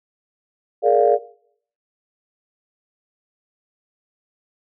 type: chord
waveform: sine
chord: Bb dominant seventh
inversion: third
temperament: just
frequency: 419.5 / 466.2 / 582.7 / 699.2 Hz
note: Ab4 / Bb4 / D5 / F5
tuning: +17 / 0 / -14 / +2 cents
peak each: -17 dBFS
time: 0.82-1.19 s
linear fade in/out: 50 ms
effects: noise-tail reverb RT60 0.6 s tail -18 dB re dry + tanh soft clip ceiling -1 dBFS